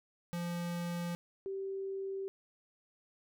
square / sine tone pair in turn, 172.9 / 388.1 Hz, F3 / G4, -17 / -17 cents, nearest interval octave + major second, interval 1400 cents, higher second, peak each -36 / -36 dBFS, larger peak neither, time 0.33-1.15 / 1.46-2.28 s, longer neither, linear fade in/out 0 ms, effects none

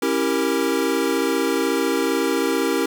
square chord, C# diminished seventh, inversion none, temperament equal with one note detuned, 273.8 / 329.6 / 392 / 466.2 Hz, C#4 / E4 / G4 / Bb4, -21 / 0 / 0 / 0 cents, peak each -25 dBFS, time 0.02-2.86 s, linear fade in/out 5 ms, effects none

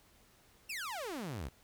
sawtooth exponential sweep, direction down, 2813 to 58 Hz, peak -35 dBFS, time 0.69-1.49 s, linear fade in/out 10 ms, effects pink hiss -65 dBFS RMS until 1.63 s

